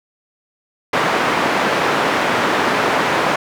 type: band-pass noise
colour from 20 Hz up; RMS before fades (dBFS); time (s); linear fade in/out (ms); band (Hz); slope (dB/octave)
white; -17; 0.93-3.36; 5; 190 to 1500; 12
effects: none